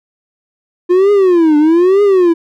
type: tone with vibrato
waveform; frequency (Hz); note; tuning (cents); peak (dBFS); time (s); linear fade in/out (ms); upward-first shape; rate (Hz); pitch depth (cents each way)
triangle; 349.2; F4; 0; -4; 0.89-2.34; 20; triangle; 1.1; 300
effects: none